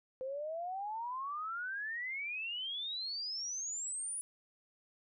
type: exponential sweep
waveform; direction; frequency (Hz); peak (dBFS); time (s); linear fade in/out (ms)
sine; up; 510 to 9956; -37; 0.21-4.21; 0
effects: none